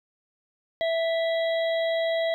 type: harmonic tone with a mistuned harmonic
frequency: 659.3 Hz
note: E5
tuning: in tune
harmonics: 1 / 3 / 5 / 6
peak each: -23 / -33 / -37 / -39 dBFS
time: 0.81-2.34 s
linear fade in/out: 0 ms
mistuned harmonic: 6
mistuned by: -38 cents
effects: 10-bit